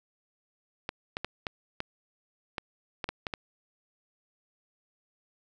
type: clicks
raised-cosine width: 0.3 ms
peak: -16 dBFS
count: 10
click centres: 0.891 / 1.169 / 1.246 / 1.468 / 1.804 / 2.582 / 3.042 / 3.09 / 3.268 / 3.338 s
effects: none